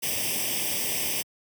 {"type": "noise with comb filter", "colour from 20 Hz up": "white", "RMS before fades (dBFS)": -28, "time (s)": [0.02, 1.23], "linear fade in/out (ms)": 20, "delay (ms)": 0.36, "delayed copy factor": 0.9, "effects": ["high-pass 100 Hz 12 dB/octave"]}